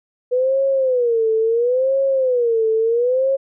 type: tone with vibrato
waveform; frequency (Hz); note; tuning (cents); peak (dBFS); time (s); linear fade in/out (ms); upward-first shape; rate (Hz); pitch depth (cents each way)
sine; 490.5; B4; -12; -14; 0.31-3.37; 20; sine; 0.73; 180
effects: none